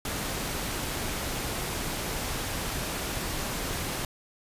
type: noise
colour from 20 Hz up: pink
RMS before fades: -32 dBFS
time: 0.05-4.05 s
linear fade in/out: 2 ms
effects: resampled to 32000 Hz